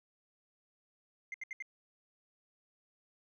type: tone bursts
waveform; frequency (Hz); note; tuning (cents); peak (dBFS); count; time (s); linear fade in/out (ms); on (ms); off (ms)
sine; 2093; C7; 0; -36; 4; 1.32-1.624; 2; 22; 72
effects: tanh soft clip ceiling -37 dBFS